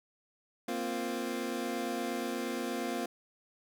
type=chord; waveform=25% pulse; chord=Bb suspended second; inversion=none; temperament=equal; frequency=233.1 / 261.6 / 349.2 Hz; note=Bb3 / C4 / F4; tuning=0 / 0 / 0 cents; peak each=-34 dBFS; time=0.68-3.06 s; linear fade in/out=5 ms; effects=none